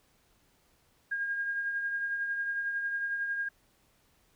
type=tone with tremolo; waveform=sine; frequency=1620 Hz; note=G#6; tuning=43 cents flat; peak=-28 dBFS; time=1.11-3.49 s; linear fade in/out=10 ms; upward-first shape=triangle; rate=11 Hz; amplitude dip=45%; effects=pink hiss -68 dBFS RMS until 4.35 s